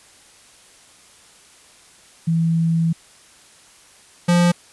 sine / square tone pair in turn, 164.81 / 174.55 Hz, E3 / F3, 0 / -1 cents, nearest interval minor second, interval 99 cents, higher second, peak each -15 / -13 dBFS, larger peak second, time 2.27-2.93 / 4.28-4.52 s, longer first, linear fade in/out 10 ms, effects white hiss -49 dBFS RMS until 4.72 s + resampled to 24000 Hz

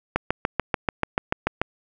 click train, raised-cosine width 0.5 ms, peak -5 dBFS, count 11, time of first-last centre 0.16-1.616 s, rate 6.87 Hz, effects none

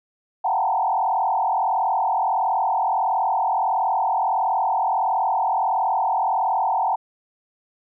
sine tone with frequency modulation, 830.6 Hz, G#5, in tune, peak -18 dBFS, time 0.44-6.96 s, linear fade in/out 10 ms, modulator 41.5 Hz, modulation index 2.8, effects none

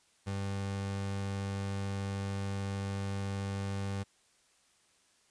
30% pulse tone, 98.5 Hz, G2, 9 cents sharp, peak -31 dBFS, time 0.26-4.04 s, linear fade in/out 20 ms, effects white hiss -68 dBFS RMS until 5.3 s + resampled to 22050 Hz

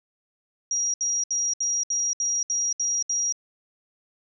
sine tone bursts, 5710 Hz, F8, 37 cents sharp, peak -22 dBFS, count 9, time 0.71-3.324 s, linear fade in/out 2 ms, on 230 ms, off 68 ms, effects none

